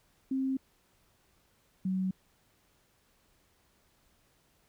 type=tone pair in turn; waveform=sine; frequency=265.5 / 187.74 Hz; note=C4 / F#3; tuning=+25 / +25 cents; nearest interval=tritone; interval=600 cents; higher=first; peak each=-28 dBFS; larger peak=neither; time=0.31-0.57 / 1.85-2.11 s; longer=neither; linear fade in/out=5 ms; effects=pink hiss -69 dBFS RMS until 4.68 s